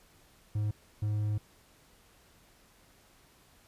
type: tone bursts at uneven times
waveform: triangle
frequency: 105.4 Hz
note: G#2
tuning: 26 cents sharp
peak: -26 dBFS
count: 2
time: 0.55-0.71 / 1.02-1.38 s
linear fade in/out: 5 ms
effects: pink hiss -62 dBFS RMS until 3.67 s + resampled to 32000 Hz